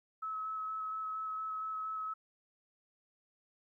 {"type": "tone with vibrato", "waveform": "sine", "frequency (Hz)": 1291, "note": "E6", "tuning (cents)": -37, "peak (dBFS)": -36, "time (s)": [0.22, 2.14], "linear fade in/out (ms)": 10, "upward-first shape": "square", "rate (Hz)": 4.3, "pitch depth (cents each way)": 10, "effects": ["13-bit"]}